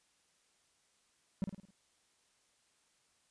triangle tone with echo, 193.2 Hz, G3, 25 cents flat, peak -28 dBFS, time 1.42-1.44 s, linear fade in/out 0 ms, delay 53 ms, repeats 5, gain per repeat -6 dB, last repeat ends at 1.705 s, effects white hiss -73 dBFS RMS until 3.3 s + resampled to 22050 Hz

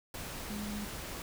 sine tone in noise, 207.7 Hz, G#3, in tune, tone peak -37 dBFS, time 0.5-0.85 s, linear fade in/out 2 ms, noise pink, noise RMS -42 dBFS, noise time 0.14-1.22 s, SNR +2 dB, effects none

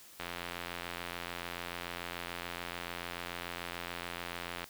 click train, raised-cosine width 0.3 ms, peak -22 dBFS, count 387, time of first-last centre 0.2-4.642 s, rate 86.9 Hz, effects white hiss -55 dBFS RMS until 4.69 s

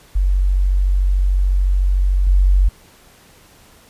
sine tone with level steps, 46.84 Hz, F#1, 22 cents sharp, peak -12 / -9 dBFS, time 0.15-2.69 s, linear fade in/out 10 ms, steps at 2.27 s, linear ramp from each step 2 ms, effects pink hiss -48 dBFS RMS until 3.89 s + resampled to 32000 Hz

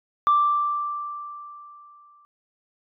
sine tone with exponential decay, 1174.7 Hz, D6, in tune, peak -13 dBFS, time 0.27-2.25 s, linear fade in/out 0 ms, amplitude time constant 430 ms, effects tanh soft clip ceiling -11 dBFS

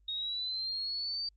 sine linear sweep, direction up, 3729 to 4645 Hz, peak -33 dBFS, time 0.08-1.29 s, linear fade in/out 5 ms, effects added 50 Hz sine -62 dBFS peak until 1.36 s + Opus 32 kbps

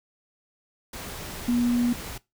sine tone in noise, 241.2 Hz, B3, 41 cents flat, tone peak -20 dBFS, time 1.48-1.93 s, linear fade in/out 5 ms, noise pink, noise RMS -37 dBFS, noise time 0.93-2.18 s, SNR +14 dB, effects noise-tail reverb RT60 0.2 s tail -20 dB re dry

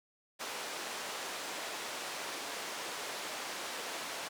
pink band-pass noise, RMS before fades -41 dBFS, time 0.39-4.29 s, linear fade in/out 20 ms, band 490 to 8400 Hz, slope 12 dB/octave, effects none

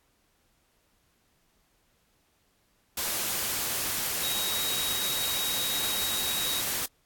sine tone in noise, 3800 Hz, A#7, 33 cents sharp, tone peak -31 dBFS, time 4.23-6.61 s, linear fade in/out 5 ms, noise white, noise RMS -30 dBFS, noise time 2.97-6.86 s, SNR -4 dB, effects pink hiss -69 dBFS RMS until 7.05 s + AAC 64 kbps

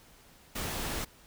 pink noise, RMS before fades -35 dBFS, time 0.55-1.05 s, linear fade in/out 10 ms, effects pink hiss -58 dBFS RMS until 1.26 s

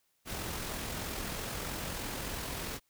pink noise with amplitude modulation, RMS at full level -37 dBFS, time 0.25-2.8 s, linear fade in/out 50 ms, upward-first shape sine, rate 43.1 Hz, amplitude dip 30%, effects white hiss -75 dBFS RMS until 2.89 s

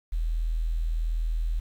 sine tone with quantisation, 40.69 Hz, E1, 22 cents flat, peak -24 dBFS, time 0.12-1.6 s, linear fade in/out 10 ms, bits 9, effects none

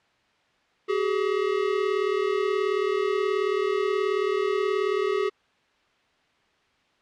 square tone pair together, 381.4 / 420 Hz, G4 / G#4, -47 / +19 cents, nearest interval major second, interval 166 cents, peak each -26 dBFS, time 0.88-5.3 s, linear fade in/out 20 ms, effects white hiss -64 dBFS RMS until 7.01 s + low-pass 3000 Hz 12 dB/octave

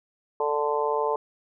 harmonic tone, 147.4 Hz, D3, 7 cents sharp, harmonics 3 / 4 / 5 / 6 / 7, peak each -26 / -30 / -36 / -28 / -30 dBFS, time 0.4-1.16 s, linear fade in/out 2 ms, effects none

